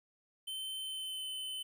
square tone with pitch glide, 3083 to 3044 Hz, G7 to F#7, -29 to +48 cents, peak -39 dBFS, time 0.47-1.63 s, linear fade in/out 10 ms, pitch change -23 cents, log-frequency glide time 0.79-1.29 s, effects 12-bit

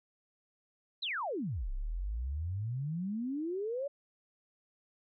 sine exponential two-way sweep, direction down then up, 4232 to 30.9 to 581 Hz, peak -33 dBFS, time 1.02-3.88 s, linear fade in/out 10 ms, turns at 1.71 s, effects none

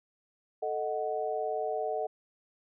sine chord, D# diminished, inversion second, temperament equal, 440 / 622.3 / 740 Hz, A4 / D#5 / F#5, 0 / 0 / 0 cents, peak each -34 dBFS, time 0.62-2.07 s, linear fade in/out 10 ms, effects none

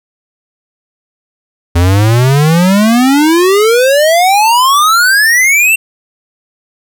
square exponential sweep, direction up, 83.4 to 2746 Hz, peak -6 dBFS, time 1.75-5.76 s, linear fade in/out 10 ms, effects 8-bit

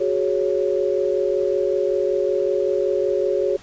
sine chord, F# suspended second, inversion none, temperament equal, 370 / 415.3 / 554.4 Hz, F#4 / G#4 / C#5, 0 / 0 / 0 cents, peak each -22 dBFS, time 0-3.57 s, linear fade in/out 10 ms, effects pink hiss -46 dBFS RMS until 3.62 s + resampled to 16000 Hz

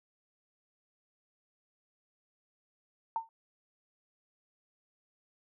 sine tone with exponential decay, 905 Hz, A5, 48 cents sharp, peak -26 dBFS, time 3.16-3.29 s, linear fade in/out 1 ms, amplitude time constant 28 ms, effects none

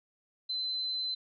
sine tone, 4055 Hz, B7, 45 cents sharp, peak -31 dBFS, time 0.49-1.15 s, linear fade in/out 10 ms, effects none

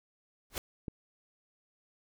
pink noise with exponential growth, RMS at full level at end -30 dBFS, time 0.5-0.58 s, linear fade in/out 1 ms, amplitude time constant 16 ms
click, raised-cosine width 3 ms, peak -25 dBFS, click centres 0.882 s
effects none

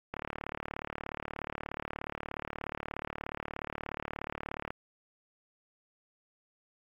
click train, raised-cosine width 0.5 ms, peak -21 dBFS, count 169, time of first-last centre 0.14-4.705 s, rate 36.8 Hz, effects AAC 64 kbps

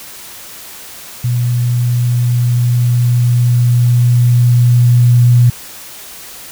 sine tone with level ramp, 121.5 Hz, B2, 28 cents flat, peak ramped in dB -11 to -4 dBFS, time 1.24-5.5 s, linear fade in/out 5 ms, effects white hiss -32 dBFS RMS until 6.51 s

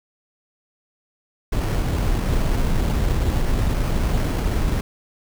brown noise with sample-and-hold, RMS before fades -20 dBFS, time 1.52-4.81 s, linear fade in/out 5 ms, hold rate 3675 Hz, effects none

